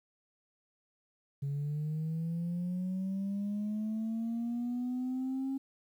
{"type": "linear sweep", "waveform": "sine", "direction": "up", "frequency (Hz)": [138.59, 270.8], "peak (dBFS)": -30, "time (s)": [1.42, 5.58], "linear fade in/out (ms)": 10, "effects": ["tanh soft clip ceiling -30 dBFS", "11-bit"]}